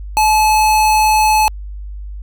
square tone, 861 Hz, A5, 38 cents flat, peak -10 dBFS, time 0.17-1.48 s, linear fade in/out 0 ms, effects added 50 Hz sine -25 dBFS peak until 2.22 s

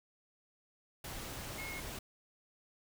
sine tone in noise, 2166 Hz, C#7, 41 cents flat, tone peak -43 dBFS, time 1.58-1.8 s, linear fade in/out 5 ms, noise pink, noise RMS -44 dBFS, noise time 1.04-1.99 s, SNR -2 dB, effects none

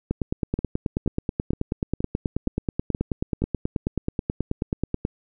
two click trains, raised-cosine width 3 ms, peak -10 / -13 dBFS, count 47 / 7, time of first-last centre 0.11-5.051 / 0.59-3.42 s, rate 9.31 / 2.12 Hz, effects none

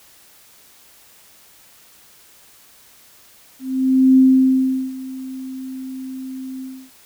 sine tone with ADSR envelope, 261.6 Hz, C4, in tune, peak -7 dBFS, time 3.59-6.91 s, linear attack 580 ms, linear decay 750 ms, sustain -20 dB, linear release 290 ms, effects white hiss -49 dBFS RMS until 7.05 s

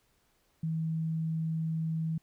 sine tone, 161 Hz, E3, 41 cents flat, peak -29 dBFS, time 0.63-2.18 s, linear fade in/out 5 ms, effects pink hiss -71 dBFS RMS until 2.22 s

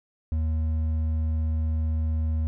triangle tone with hard clipping, 78.9 Hz, D#2, 25 cents sharp, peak -24 dBFS, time 0.32-2.47 s, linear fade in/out 0 ms, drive 8 dB, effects none

